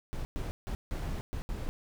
brown noise bursts at uneven times, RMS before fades -35 dBFS, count 6, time 0.13-0.25 / 0.36-0.51 / 0.67-0.75 / 0.91-1.21 / 1.33-1.42 / 1.49-1.69 s, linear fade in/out 0 ms, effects none

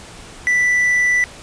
triangle tone, 1975.5 Hz, B6, in tune, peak -11 dBFS, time 0.47-1.24 s, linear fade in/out 0 ms, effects pink hiss -38 dBFS RMS until 1.42 s + resampled to 22050 Hz

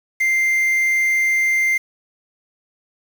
triangle tone with quantisation, 2093 Hz, C7, in tune, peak -13 dBFS, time 0.2-1.78 s, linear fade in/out 10 ms, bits 6, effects none

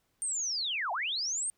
sine linear two-way sweep, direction down then up, 8870 to 651 to 8870 Hz, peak -30 dBFS, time 0.22-1.5 s, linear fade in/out 0 ms, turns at 0.92 s, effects pink hiss -75 dBFS RMS until 1.57 s

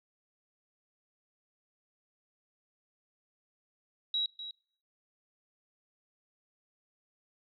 sine tone with echo, 3865 Hz, B7, 38 cents flat, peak -28 dBFS, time 4.14-4.26 s, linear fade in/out 2 ms, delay 250 ms, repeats 1, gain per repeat -11 dB, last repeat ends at 4.51 s, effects noise-tail reverb RT60 0.6 s tail -23 dB re dry

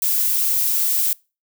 violet noise, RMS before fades -19 dBFS, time 0.02-1.13 s, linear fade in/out 2 ms, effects noise-tail reverb RT60 0.3 s tail -25 dB re dry

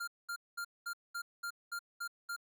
square tone bursts, 1396.9 Hz, F6, in tune, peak -38 dBFS, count 9, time 0-2.364 s, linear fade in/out 10 ms, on 76 ms, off 210 ms, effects none

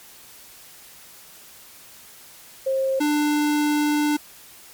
sine / square tone pair in turn, 533 / 297 Hz, C5 / D4, +32 / +20 cents, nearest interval minor seventh, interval 1012 cents, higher first, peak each -19 dBFS, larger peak neither, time 2.66-3 / 3-4.17 s, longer second, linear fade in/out 10 ms, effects white hiss -46 dBFS RMS until 4.73 s + MP3 96 kbps

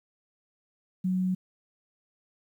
sine tone, 185 Hz, F#3, in tune, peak -24 dBFS, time 1.04-1.35 s, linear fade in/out 10 ms, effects 10-bit

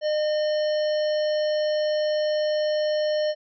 harmonic tone, 608 Hz, D#5, 40 cents flat, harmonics 1 / 3 / 5 / 7 / 9, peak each -21 / -37 / -38 / -39 / -40 dBFS, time 0.01-3.35 s, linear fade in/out 50 ms, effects none

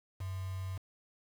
sine tone with quantisation, 94 Hz, F#2, 28 cents sharp, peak -36 dBFS, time 0.2-0.78 s, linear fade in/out 10 ms, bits 8, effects none

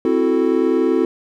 triangle chord, F# half-diminished seventh, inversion second, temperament equal, 261.6 / 329.6 / 370 / 440 Hz, C4 / E4 / F#4 / A4, 0 / 0 / 0 / 0 cents, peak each -18 / -17 / -17 / -18 dBFS, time 0.05-1.05 s, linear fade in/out 2 ms, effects none

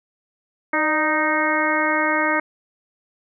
harmonic tone with a mistuned harmonic, 310.2 Hz, D#4, 5 cents flat, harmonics 1 / 2 / 3 / 4 / 5 / 6 / 7, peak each -25 / -25 / -25 / -25 / -25 / -25 / -25 dBFS, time 0.73-2.4 s, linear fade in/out 5 ms, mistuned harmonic 2, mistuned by -42 cents, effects none

